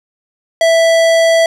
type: tone with hard clipping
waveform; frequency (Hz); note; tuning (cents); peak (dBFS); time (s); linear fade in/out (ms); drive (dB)
sine; 659.3; E5; 0; -9; 0.61-1.46; 2; 18
effects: none